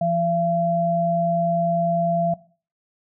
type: tone pair together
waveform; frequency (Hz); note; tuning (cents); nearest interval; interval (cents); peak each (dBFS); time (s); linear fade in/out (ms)
sine; 170 / 680; F3 / F5; -46 / -46; 2 octaves; 2400; -24 / -20; 0.01-2.34; 5
effects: noise-tail reverb RT60 0.4 s tail -18 dB re dry